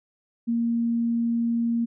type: tone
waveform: sine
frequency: 233.1 Hz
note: A#3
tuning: in tune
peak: -21 dBFS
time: 0.47-1.86 s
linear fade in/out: 20 ms
effects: none